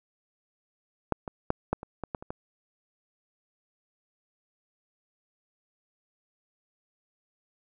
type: clicks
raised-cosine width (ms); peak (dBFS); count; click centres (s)
1; -10 / -21 / -10 / -11 / -25 / -19 / -17 / -27 / -20; 9; 1.123 / 1.278 / 1.504 / 1.73 / 1.831 / 2.037 / 2.148 / 2.225 / 2.305
effects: none